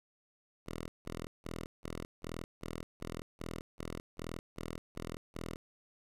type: tone bursts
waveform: 5% pulse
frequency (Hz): 41.2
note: E1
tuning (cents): 0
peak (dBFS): -29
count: 13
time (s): 0.66-5.57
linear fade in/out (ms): 20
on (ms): 230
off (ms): 160
effects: resampled to 32000 Hz + 10-bit